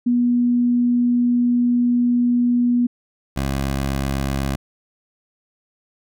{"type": "tone pair in turn", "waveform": ["sine", "15% pulse"], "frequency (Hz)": [242.6, 68.08], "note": ["B3", "C#2"], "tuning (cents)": [-31, -31], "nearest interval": "octave + minor seventh", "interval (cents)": 2200, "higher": "first", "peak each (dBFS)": -14, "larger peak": "neither", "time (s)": [[0.06, 2.87], [3.36, 4.56]], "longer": "first", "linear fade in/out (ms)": 10, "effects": []}